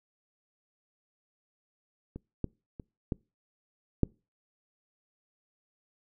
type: clicks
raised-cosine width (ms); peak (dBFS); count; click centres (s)
3; -27 / -17 / -28 / -17 / -10; 5; 2.16 / 2.443 / 2.798 / 3.122 / 4.033
effects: noise-tail reverb RT60 0.3 s tail -26 dB re dry